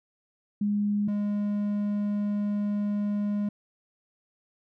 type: tone pair in turn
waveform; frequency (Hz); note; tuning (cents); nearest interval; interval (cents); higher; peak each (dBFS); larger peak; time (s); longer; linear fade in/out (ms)
sine / triangle; 205.9 / 205.9; G#3 / G#3; -15 / -15; unison; 0; neither; -23 / -23; neither; 0.61-1.08 / 1.08-3.49; second; 5
effects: none